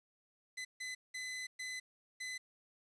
sawtooth tone bursts at uneven times, 2018 Hz, B6, 37 cents sharp, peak -37 dBFS, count 5, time 0.57-0.65 / 0.8-0.95 / 1.14-1.47 / 1.59-1.8 / 2.2-2.38 s, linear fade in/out 10 ms, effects resampled to 22050 Hz + 11-bit

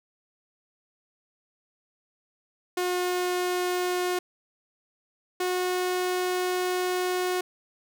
sawtooth tone pair in turn, 360.3 / 363.9 Hz, F#4 / F#4, -46 / -29 cents, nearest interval unison, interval 17 cents, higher second, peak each -21 dBFS, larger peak neither, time 2.77-4.19 / 5.4-7.41 s, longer second, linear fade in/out 5 ms, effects none

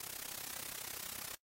white noise with amplitude modulation, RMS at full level -41 dBFS, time 0-1.35 s, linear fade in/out 5 ms, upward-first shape sine, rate 32.2 Hz, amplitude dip 100%, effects noise-tail reverb RT60 0.1 s tail -21 dB re dry + AAC 48 kbps

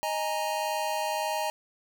square chord, D# suspended fourth, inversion none, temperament equal, 622.3 / 830.6 / 932.3 Hz, D#5 / G#5 / A#5, 0 / 0 / 0 cents, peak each -33 dBFS, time 0.03-1.5 s, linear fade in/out 0 ms, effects none

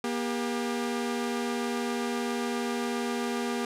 sawtooth tone pair together, 238.5 / 400 Hz, A#3 / G4, +40 / +35 cents, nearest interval major sixth, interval 895 cents, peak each -26 / -29 dBFS, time 0.04-3.65 s, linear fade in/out 2 ms, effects low-pass 11000 Hz 12 dB/octave

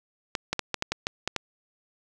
clicks, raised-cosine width 0.2 ms, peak -9 dBFS, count 9, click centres 0.352 / 0.53 / 0.593 / 0.743 / 0.824 / 0.92 / 1.069 / 1.276 / 1.363 s, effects none

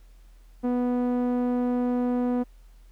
sawtooth tone with low-pass filter, 246.4 Hz, B3, 4 cents flat, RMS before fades -25 dBFS, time 0.63-2.44 s, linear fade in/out 20 ms, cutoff 680 Hz, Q 0.63, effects added 41 Hz sine -48 dBFS peak until 2.91 s + pink hiss -65 dBFS RMS until 2.91 s

